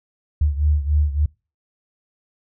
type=beating tone pair; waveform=sine; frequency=73.4 / 76.9 Hz; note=D2 / D#2; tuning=0 / -20 cents; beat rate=3.5 Hz; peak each=-17 / -21 dBFS; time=0.41-1.26 s; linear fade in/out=5 ms; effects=noise-tail reverb RT60 0.3 s tail -25 dB re dry